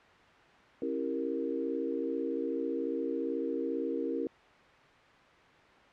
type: chord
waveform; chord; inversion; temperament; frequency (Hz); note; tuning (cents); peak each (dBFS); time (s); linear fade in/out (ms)
sine; C# diminished seventh; none; equal with one note detuned; 271.6 / 329.6 / 392 / 466.2; C#4 / E4 / G4 / Bb4; -35 / 0 / 0 / 0; -36 / -36 / -39 / -35; 0.82-4.27; 2
effects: white hiss -57 dBFS RMS until 5.92 s + low-pass 2000 Hz 12 dB/octave